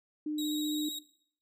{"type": "tone", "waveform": "sine", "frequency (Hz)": 302.4, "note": "D#4", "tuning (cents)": -49, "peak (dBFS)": -31, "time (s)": [0.26, 0.89], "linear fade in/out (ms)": 5}
{"type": "tone with vibrato", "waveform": "sawtooth", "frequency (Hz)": 3807, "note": "A#7", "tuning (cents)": 36, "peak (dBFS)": -34, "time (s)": [0.38, 0.99], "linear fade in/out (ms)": 5, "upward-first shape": "square", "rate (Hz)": 15, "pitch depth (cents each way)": 16}
{"effects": ["noise-tail reverb RT60 0.6 s tail -17 dB re dry"]}